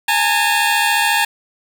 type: tone pair together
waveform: 15% pulse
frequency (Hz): 830.6 / 904.8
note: G#5 / A5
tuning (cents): 0 / +48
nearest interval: minor second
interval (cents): 148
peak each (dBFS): -10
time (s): 0.08-1.25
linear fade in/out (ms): 5
effects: none